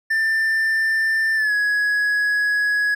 triangle tone with pitch glide, 1784 to 1674.2 Hz, A6 to G#6, +23 to +13 cents, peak -15 dBFS, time 0.1-2.95 s, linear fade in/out 10 ms, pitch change -110 cents, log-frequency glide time 1.35-1.53 s, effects none

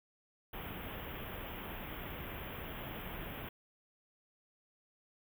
pink band-stop noise, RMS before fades -44 dBFS, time 0.53-3.49 s, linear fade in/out 5 ms, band 3400 to 12000 Hz, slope 96 dB/octave, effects none

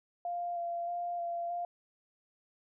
sine tone with vibrato, 693 Hz, F5, 14 cents flat, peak -33 dBFS, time 0.25-1.65 s, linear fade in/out 2 ms, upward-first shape square, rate 1.6 Hz, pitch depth 14 cents each way, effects none

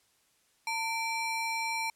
square ring-modulated tone, 1617 Hz, G#6, 47 cents flat, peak -28 dBFS, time 0.67-1.9 s, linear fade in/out 2 ms, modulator 716 Hz, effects white hiss -69 dBFS RMS until 1.95 s + low-pass 11000 Hz 12 dB/octave

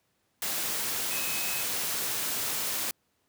sine tone in noise, 2554 Hz, D#7, 45 cents sharp, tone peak -37 dBFS, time 1.11-1.63 s, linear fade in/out 2 ms, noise white, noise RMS -31 dBFS, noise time 0.42-2.91 s, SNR -9 dB, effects pink hiss -73 dBFS RMS until 3.28 s + high-pass 100 Hz 12 dB/octave

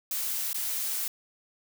blue noise with dropouts, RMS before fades -31 dBFS, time 0.11-1.08 s, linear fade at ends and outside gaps 2 ms, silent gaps 0.531-0.544 s, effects none

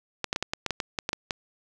clicks, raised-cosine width 0.2 ms, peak -10 dBFS, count 12, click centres 0.243 / 0.329 / 0.361 / 0.426 / 0.535 / 0.663 / 0.707 / 0.802 / 0.988 / 1.091 / 1.131 / 1.308 s, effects none

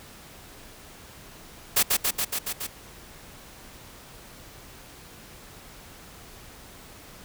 white noise with echo, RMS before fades -20 dBFS, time 1.76-1.83 s, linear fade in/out 10 ms, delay 140 ms, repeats 6, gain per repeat -2 dB, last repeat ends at 2.67 s, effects pink hiss -47 dBFS RMS until 7.24 s

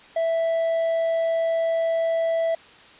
triangle tone, 659.3 Hz, E5, in tune, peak -18 dBFS, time 0.16-2.55 s, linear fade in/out 5 ms, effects white hiss -48 dBFS RMS until 2.99 s + resampled to 8000 Hz

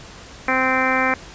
harmonic tone, 260 Hz, C4, 11 cents flat, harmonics 1 / 2 / 3 / 4 / 5 / 6 / 7 / 8 / 9, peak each -25 / -25 / -25 / -25 / -25 / -25 / -25 / -25 / -25 dBFS, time 0.48-1.14 s, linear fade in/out 2 ms, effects pink hiss -40 dBFS RMS until 1.34 s + resampled to 16000 Hz

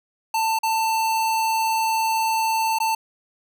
square tone with dropouts, 891 Hz, A5, 22 cents sharp, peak -20 dBFS, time 0.34-2.95 s, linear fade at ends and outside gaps 5 ms, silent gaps 0.589-0.632 / 2.787-2.801 s, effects none

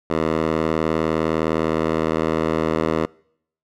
10% pulse tone with band-pass filter, 79.7 Hz, D#2, 42 cents sharp, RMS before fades -21 dBFS, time 0.1-3.06 s, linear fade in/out 5 ms, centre 650 Hz, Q 0.65, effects noise-tail reverb RT60 0.7 s tail -25 dB re dry

